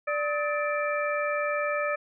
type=harmonic tone with a mistuned harmonic; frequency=587.3 Hz; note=D5; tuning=in tune; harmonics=1 / 2 / 3 / 4; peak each=-28 / -31 / -33 / -34 dBFS; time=0.07-1.96 s; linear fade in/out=10 ms; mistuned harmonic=2; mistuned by=+140 cents; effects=none